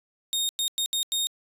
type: tone bursts at uneven times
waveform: sawtooth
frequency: 3699 Hz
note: A#7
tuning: 14 cents flat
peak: -21 dBFS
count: 5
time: 0.33-0.49 / 0.59-0.68 / 0.78-0.86 / 0.93-1.03 / 1.12-1.27 s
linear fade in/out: 0 ms
effects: resampled to 32000 Hz